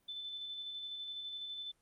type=tone with tremolo; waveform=sine; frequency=3520 Hz; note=A7; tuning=in tune; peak=-40 dBFS; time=0.08-1.72 s; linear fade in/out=10 ms; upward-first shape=square; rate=12 Hz; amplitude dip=25%; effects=pink hiss -75 dBFS RMS until 1.81 s + Opus 32 kbps